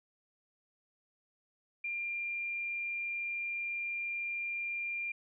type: tone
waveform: sine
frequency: 2391 Hz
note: D7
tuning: 30 cents sharp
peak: -34 dBFS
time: 1.84-5.12 s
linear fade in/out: 5 ms
effects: none